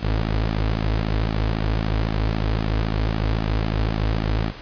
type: tone with flanger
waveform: sawtooth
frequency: 53.9 Hz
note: A1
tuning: 35 cents flat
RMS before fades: -22 dBFS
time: 0-4.53 s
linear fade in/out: 50 ms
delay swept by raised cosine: 1.9 to 5.7 ms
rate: 3.8 Hz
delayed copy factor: -0.85
effects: pink hiss -39 dBFS RMS until 4.61 s + resampled to 11025 Hz